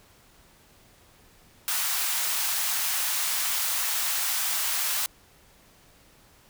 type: high-pass noise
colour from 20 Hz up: white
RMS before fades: -27 dBFS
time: 1.68-5.06 s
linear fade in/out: 0 ms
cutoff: 760 Hz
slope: 24 dB/octave
effects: pink hiss -57 dBFS RMS until 6.49 s